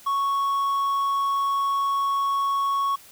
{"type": "tone", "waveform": "triangle", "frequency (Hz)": 1108.7, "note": "C#6", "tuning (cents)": 0, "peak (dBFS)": -19, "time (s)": [0.06, 2.96], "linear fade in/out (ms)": 10, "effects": ["white hiss -49 dBFS RMS until 3.11 s"]}